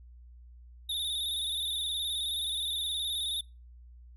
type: tone with vibrato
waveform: square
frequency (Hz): 3637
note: A#7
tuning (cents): -43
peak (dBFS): -31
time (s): 0.89-3.41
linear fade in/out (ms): 5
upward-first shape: square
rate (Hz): 19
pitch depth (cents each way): 53
effects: noise-tail reverb RT60 0.3 s tail -26 dB re dry + added 60 Hz sine -49 dBFS peak until 4.16 s